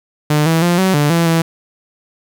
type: tone with pitch steps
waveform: sawtooth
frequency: 149.9 / 163.3 / 174.2 / 188.8 / 146.7 / 168.1 / 164.8 Hz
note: D3 / E3 / F3 / F#3 / D3 / E3 / E3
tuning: +36 / -16 / -4 / +35 / -2 / +34 / 0 cents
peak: -7 dBFS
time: 0.3-1.42 s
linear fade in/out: 5 ms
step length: 160 ms
effects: 8-bit